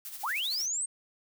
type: noise with tremolo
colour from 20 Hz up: blue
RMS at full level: -40 dBFS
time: 0.05-0.66 s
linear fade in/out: 0 ms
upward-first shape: sine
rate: 13 Hz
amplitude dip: 55%
type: linear sweep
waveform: sine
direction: up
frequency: 698.5 to 8560 Hz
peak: -29 dBFS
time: 0.23-0.86 s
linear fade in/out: 10 ms
effects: none